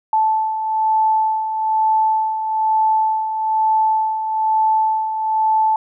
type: beating tone pair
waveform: sine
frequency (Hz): 874 / 875.1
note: A5 / A5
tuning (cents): -12 / -10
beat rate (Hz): 1.1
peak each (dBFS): -23 / -15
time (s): 0.13-5.76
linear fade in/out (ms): 2
effects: none